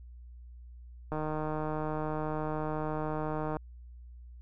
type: click train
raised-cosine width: 1 ms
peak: -21 dBFS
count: 378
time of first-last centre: 1.12-3.568 s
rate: 154 Hz
effects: added 60 Hz sine -46 dBFS peak until 4.41 s